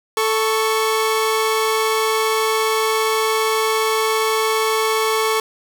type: tone pair together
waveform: sawtooth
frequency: 440 / 1108.7 Hz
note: A4 / C#6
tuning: 0 / 0 cents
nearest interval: octave + major third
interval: 1600 cents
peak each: -14 / -17 dBFS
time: 0.17-5.4 s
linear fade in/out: 2 ms
effects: none